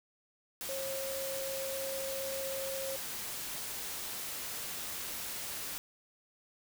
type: tone in noise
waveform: sine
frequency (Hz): 539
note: C#5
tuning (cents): -49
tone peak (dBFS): -37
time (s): 0.69-2.96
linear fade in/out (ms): 0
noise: white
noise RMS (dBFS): -40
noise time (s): 0.61-5.78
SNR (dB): 0
effects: none